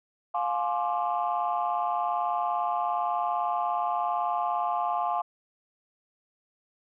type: chord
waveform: sine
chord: D half-diminished seventh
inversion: first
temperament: just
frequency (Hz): 704.8 / 845.8 / 1057.2 / 1174.7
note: F5 / Ab5 / C6 / D6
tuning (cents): +16 / +31 / +18 / 0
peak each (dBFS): -28 / -30 / -31 / -33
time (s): 0.34-5.22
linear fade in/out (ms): 10
effects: tanh soft clip ceiling -17 dBFS